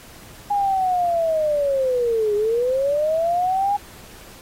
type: linear two-way sweep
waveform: sine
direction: down then up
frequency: 824 to 408.7 to 824 Hz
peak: -17 dBFS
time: 0.5-3.77 s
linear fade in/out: 10 ms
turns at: 2.35 s
effects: pink hiss -44 dBFS RMS until 4.41 s + AAC 48 kbps